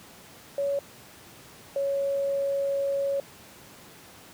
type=tone pair in turn; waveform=sine; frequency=561 / 555.5 Hz; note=C#5 / C#5; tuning=+21 / +4 cents; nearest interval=unison; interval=17 cents; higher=first; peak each=-24 dBFS; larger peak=neither; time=0.58-0.79 / 1.76-3.2 s; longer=second; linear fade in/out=2 ms; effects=pink hiss -49 dBFS RMS until 4.33 s + high-pass 100 Hz 12 dB/octave